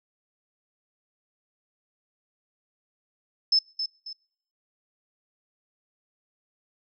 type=tone with echo; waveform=sine; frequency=5240 Hz; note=E8; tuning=11 cents flat; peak=-17 dBFS; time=3.52-3.59 s; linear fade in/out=5 ms; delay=270 ms; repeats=2; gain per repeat=-9 dB; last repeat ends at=4.13 s; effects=noise-tail reverb RT60 0.7 s tail -25 dB re dry